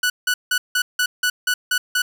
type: tone bursts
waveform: sawtooth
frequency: 1480 Hz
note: F#6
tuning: in tune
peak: -13 dBFS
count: 9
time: 0.03-2.02 s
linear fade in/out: 5 ms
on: 70 ms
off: 170 ms
effects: none